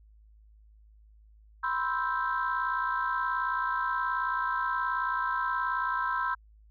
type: chord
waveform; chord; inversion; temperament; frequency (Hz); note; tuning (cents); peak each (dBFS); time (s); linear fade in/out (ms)
sine; C major seventh; third; equal; 987.8 / 1046.5 / 1318.5 / 1568; B5 / C6 / E6 / G6; 0 / 0 / 0 / 0; -32; 1.63-6.35; 10
effects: tanh soft clip ceiling -19 dBFS + added 53 Hz sine -54 dBFS peak until 6.7 s